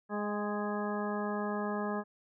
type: harmonic tone with a mistuned harmonic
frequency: 207.7 Hz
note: G#3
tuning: in tune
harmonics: 1 / 2 / 3 / 4 / 5 / 6 / 8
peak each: -35 / -38 / -40 / -41 / -42 / -43 / -44 dBFS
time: 0.09-2.04 s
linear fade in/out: 50 ms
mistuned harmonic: 4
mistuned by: -16 cents
effects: none